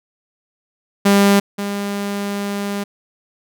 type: tone pair in turn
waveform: sawtooth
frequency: 200.1 / 201.6 Hz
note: G3 / G3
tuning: +36 / +49 cents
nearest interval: unison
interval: 13 cents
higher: second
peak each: -6 / -17 dBFS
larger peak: first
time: 1.05-1.4 / 1.58-2.84 s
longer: second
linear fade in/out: 10 ms
effects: none